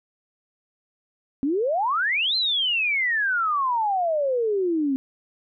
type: exponential two-way sweep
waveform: sine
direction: up then down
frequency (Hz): 260.5 to 4178 to 260.5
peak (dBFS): -20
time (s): 1.43-4.96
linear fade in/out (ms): 0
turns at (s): 2.36
effects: none